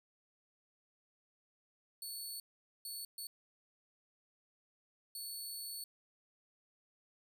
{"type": "tone bursts at uneven times", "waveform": "15% pulse", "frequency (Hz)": 4435, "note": "C#8", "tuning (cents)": 0, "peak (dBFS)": -36, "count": 4, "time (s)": [[2.02, 2.4], [2.85, 3.05], [3.18, 3.27], [5.15, 5.84]], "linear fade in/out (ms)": 2, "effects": []}